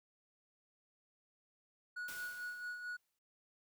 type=tone with tremolo; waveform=triangle; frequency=1461 Hz; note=F#6; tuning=22 cents flat; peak=-38 dBFS; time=1.96-2.97 s; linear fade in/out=10 ms; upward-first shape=sine; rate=4.5 Hz; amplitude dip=50%
type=noise with exponential decay; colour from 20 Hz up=white; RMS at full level=-48 dBFS; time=2.08-3.19 s; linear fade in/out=5 ms; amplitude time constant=240 ms
effects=none